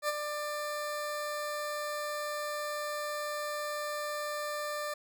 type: tone with ADSR envelope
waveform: 20% pulse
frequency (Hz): 594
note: D5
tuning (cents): +20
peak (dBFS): -22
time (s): 0.02-4.94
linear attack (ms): 65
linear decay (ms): 31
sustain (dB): -7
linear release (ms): 6
effects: none